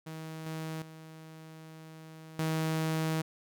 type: tone with level steps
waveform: sawtooth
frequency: 159.2 Hz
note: D#3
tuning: 40 cents sharp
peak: -36 / -32 / -43 / -25 dBFS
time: 0.06-3.22 s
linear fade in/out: 10 ms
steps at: 0.46 / 0.82 / 2.39 s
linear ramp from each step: 2 ms
effects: none